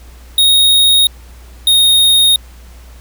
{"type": "tone pair in turn", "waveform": "square", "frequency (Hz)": [3741, 3717], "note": ["A#7", "A#7"], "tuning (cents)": [5, -6], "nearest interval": "unison", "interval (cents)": 11, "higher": "first", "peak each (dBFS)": -7, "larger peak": "neither", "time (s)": [[0.38, 1.07], [1.67, 2.36]], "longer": "neither", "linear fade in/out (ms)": 2, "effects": ["added 60 Hz sine -34 dBFS peak until 3 s", "pink hiss -44 dBFS RMS until 3 s"]}